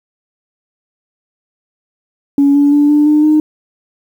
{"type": "tone with pitch steps", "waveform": "sine", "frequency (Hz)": [281.6, 286.4, 291.2, 296.1, 301.1, 306.2], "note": ["C#4", "D4", "D4", "D4", "D4", "D#4"], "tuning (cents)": [27, -43, -15, 14, 43, -28], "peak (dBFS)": -5, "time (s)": [2.38, 3.4], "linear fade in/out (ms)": 2, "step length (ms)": 170, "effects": ["tanh soft clip ceiling -2 dBFS", "7-bit"]}